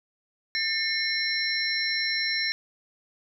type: tone cluster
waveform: sine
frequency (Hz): 1795 / 2161 / 4081 / 5480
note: A6 / C#7 / C8 / F8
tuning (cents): +34 / -45 / -44 / -34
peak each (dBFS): -30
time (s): 0.55-2.52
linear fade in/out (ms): 0
effects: 10-bit